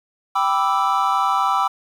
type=chord; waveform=triangle; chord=E minor seventh; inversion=first; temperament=equal; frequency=784 / 987.8 / 1174.7 / 1318.5 Hz; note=G5 / B5 / D6 / E6; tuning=0 / 0 / 0 / 0 cents; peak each=-20 dBFS; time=0.35-1.68 s; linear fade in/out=10 ms; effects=8-bit